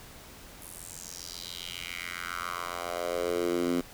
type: tone with high-pass filter sweep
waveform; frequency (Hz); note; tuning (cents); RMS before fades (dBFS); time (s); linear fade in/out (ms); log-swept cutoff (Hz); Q
10% pulse; 87.3; F2; 0; -34; 0.61-3.81; 5; 11000 to 240; 3
effects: pink hiss -49 dBFS RMS until 3.93 s